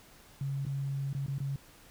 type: tone with dropouts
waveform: sine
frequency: 138 Hz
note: C#3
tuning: 7 cents flat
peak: -31 dBFS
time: 0.41-1.56 s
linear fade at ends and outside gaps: 2 ms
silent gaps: 0.652-0.665 / 1.13-1.149 / 1.263-1.281 / 1.383-1.403 s
effects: pink hiss -57 dBFS RMS until 1.9 s